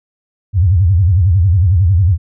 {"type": "tone with vibrato", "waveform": "sine", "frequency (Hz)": 91, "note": "F#2", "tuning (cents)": -28, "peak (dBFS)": -7, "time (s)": [0.53, 2.18], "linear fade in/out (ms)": 50, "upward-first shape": "sine", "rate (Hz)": 11, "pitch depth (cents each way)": 220, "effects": []}